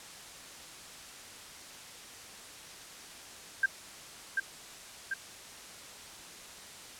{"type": "tone with echo", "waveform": "sine", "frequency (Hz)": 1586, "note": "G6", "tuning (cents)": 20, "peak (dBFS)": -22, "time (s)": [3.63, 3.66], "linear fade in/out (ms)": 5, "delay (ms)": 740, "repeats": 2, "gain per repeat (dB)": -4, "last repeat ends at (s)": 5.14, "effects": ["white hiss -48 dBFS RMS until 6.99 s", "low-pass 9000 Hz 12 dB/octave"]}